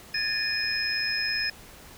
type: tone cluster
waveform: sine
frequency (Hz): 1679 / 1797 / 2458 / 5130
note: G#6 / A6 / D#7 / E8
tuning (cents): +18 / +36 / -22 / -48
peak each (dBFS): -33 / -32 / -32 / -28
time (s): 0.14-1.5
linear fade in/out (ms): 5
effects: pink hiss -48 dBFS RMS until 1.97 s